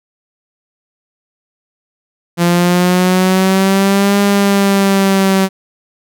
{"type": "linear two-way sweep", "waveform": "sawtooth", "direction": "up then down", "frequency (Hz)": [171.6, 201.7, 191], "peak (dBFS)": -5, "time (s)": [2.37, 5.49], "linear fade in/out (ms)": 50, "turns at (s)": 4.2, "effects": []}